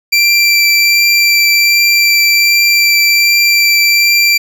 25% pulse tone with vibrato, 2351 Hz, D7, 1 cent sharp, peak -3 dBFS, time 0.12-4.38 s, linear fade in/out 10 ms, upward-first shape triangle, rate 1.3 Hz, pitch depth 10 cents each way, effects none

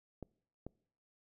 clicks, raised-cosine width 2 ms, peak -30 dBFS, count 2, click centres 0.227 / 0.666 s, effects noise-tail reverb RT60 0.6 s tail -25 dB re dry

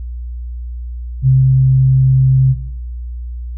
sine tone, 131.6 Hz, C3, 10 cents sharp, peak -6 dBFS, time 1.22-2.56 s, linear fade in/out 50 ms, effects noise-tail reverb RT60 0.8 s tail -17 dB re dry + added 60 Hz sine -22 dBFS peak until 3.57 s

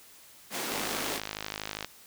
pink high-pass noise, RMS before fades -34 dBFS, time 0.5-1.21 s, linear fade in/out 50 ms, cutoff 220 Hz, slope 24 dB/octave
click train, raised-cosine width 0.2 ms, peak -16 dBFS, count 60, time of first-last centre 0.72-1.846 s, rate 52.4 Hz
effects white hiss -54 dBFS RMS until 2.06 s

